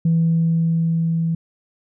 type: tone with level ramp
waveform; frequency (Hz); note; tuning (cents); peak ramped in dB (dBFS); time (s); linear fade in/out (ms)
sine; 164.81; E3; 0; -12 to -17; 0.05-1.35; 5
effects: tanh soft clip ceiling -10 dBFS